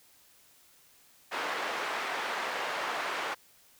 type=band-pass noise; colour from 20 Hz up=white; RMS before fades=-34 dBFS; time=1.31-3.35 s; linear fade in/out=20 ms; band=500 to 1700 Hz; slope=12 dB/octave; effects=white hiss -61 dBFS RMS until 3.79 s